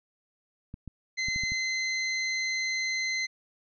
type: clicks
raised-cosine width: 5 ms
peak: -27 dBFS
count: 6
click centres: 0.741 / 0.877 / 1.285 / 1.361 / 1.436 / 1.52 s
type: tone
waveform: sawtooth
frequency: 2060 Hz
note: C7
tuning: 28 cents flat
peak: -24 dBFS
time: 1.17-3.27 s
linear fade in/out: 20 ms
effects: resampled to 16000 Hz